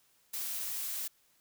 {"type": "noise", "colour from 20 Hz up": "blue", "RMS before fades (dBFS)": -37, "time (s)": [0.33, 1.08], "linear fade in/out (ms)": 10, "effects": ["white hiss -69 dBFS RMS until 1.4 s"]}